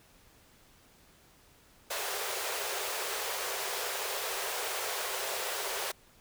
pink high-pass noise, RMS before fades -35 dBFS, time 1.9-5.92 s, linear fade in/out 10 ms, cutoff 380 Hz, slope 96 dB/octave, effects pink hiss -61 dBFS RMS until 6.2 s

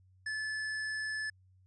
sine tone with hard clipping, 1733 Hz, A6, 27 cents flat, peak -36 dBFS, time 0.26-1.3 s, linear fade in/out 5 ms, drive 11 dB, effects added 93 Hz sine -61 dBFS peak until 1.66 s + resampled to 22050 Hz

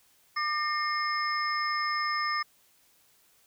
sine tone cluster, 1199 / 1822 / 2130 / 5200 Hz, D6 / A#6 / C7 / E8, +36 / -40 / +30 / -24 cents, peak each -29 / -34 / -35 / -35 dBFS, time 0.36-2.43 s, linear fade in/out 10 ms, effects white hiss -64 dBFS RMS until 3.46 s

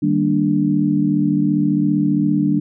sine chord, Eb major seventh, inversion none, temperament equal with one note detuned, 155.56 / 198.28 / 233.1 / 293.7 Hz, Eb3 / G3 / Bb3 / D4, 0 / +20 / 0 / 0 cents, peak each -21 / -19 / -23 / -17 dBFS, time 0.02-2.6 s, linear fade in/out 10 ms, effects none

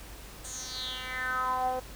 10% pulse tone with band-pass filter sweep, 255.7 Hz, C4, 40 cents flat, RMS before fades -33 dBFS, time 0.44-1.8 s, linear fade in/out 10 ms, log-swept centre 8200 to 580 Hz, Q 5.6, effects added 50 Hz sine -48 dBFS peak until 1.95 s + pink hiss -48 dBFS RMS until 1.95 s

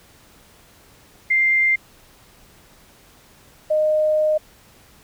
sine tone pair in turn, 2097 / 615.6 Hz, C7 / D#5, +3 / -19 cents, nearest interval octave + major sixth, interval 2122 cents, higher first, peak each -14 / -15 dBFS, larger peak first, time 1.3-1.76 / 3.7-4.38 s, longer second, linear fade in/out 10 ms, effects pink hiss -51 dBFS RMS until 5.03 s

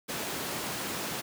pink high-pass noise, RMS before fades -35 dBFS, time 0.08-1.22 s, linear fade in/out 20 ms, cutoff 170 Hz, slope 12 dB/octave, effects none

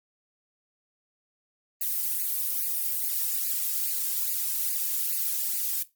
violet noise with flanger, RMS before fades -28 dBFS, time 1.81-5.83 s, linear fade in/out 5 ms, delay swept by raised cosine 0.43 to 1.93 ms, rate 2.4 Hz, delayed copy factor +0.95, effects noise-tail reverb RT60 0.2 s tail -17 dB re dry + Opus 24 kbps

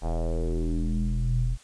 square tone with low-pass filter sweep, 41.2 Hz, E1, in tune, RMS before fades -26 dBFS, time 0.01-1.58 s, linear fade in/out 50 ms, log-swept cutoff 800 to 93 Hz, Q 3.9, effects white hiss -54 dBFS RMS until 1.63 s + resampled to 22050 Hz

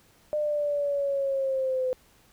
sine linear sweep, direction down, 604 to 508 Hz, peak -24 dBFS, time 0.33-1.93 s, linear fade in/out 0 ms, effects pink hiss -60 dBFS RMS until 2.32 s

